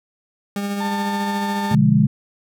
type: tone with tremolo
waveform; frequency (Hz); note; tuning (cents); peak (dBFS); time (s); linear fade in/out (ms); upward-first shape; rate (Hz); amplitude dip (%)
40% pulse; 201.5; G3; +48; -20; 0.56-1.75; 2; sine; 14; 30
type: harmonic tone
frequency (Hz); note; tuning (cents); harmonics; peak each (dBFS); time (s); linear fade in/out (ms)
891; A5; +22; 1 / 2 / 4 / 5; -24 / -33 / -39 / -43; 0.8-1.75; 10
type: chord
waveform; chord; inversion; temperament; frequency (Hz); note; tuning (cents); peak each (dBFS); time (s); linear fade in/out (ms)
sine; B diminished seventh; none; equal; 123.47 / 146.83 / 174.61 / 207.7; B2 / D3 / F3 / Ab3; 0 / 0 / 0 / 0; -19 / -16 / -20 / -15; 1.71-2.07; 10
effects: none